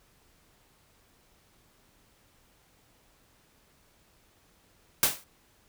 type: noise with exponential decay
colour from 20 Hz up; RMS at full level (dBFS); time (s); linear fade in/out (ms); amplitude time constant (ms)
white; -19; 5.03-5.24; 1; 45
effects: pink hiss -64 dBFS RMS until 5.68 s